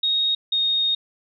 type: tone pair in turn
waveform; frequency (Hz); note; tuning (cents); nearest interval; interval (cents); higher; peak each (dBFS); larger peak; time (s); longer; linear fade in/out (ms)
sine; 3743 / 3713; A#7 / A#7; +6 / -8; unison; 14; first; -18; neither; 0.03-0.35 / 0.52-0.95; second; 5
effects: none